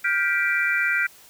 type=chord; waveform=sine; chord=G dominant seventh; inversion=third; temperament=just; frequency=1411.2 / 1568 / 1960 / 2352 Hz; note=F6 / G6 / B6 / D7; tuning=+18 / 0 / -14 / +2 cents; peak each=-25 dBFS; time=0.04-1.07 s; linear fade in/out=10 ms; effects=white hiss -50 dBFS RMS until 1.29 s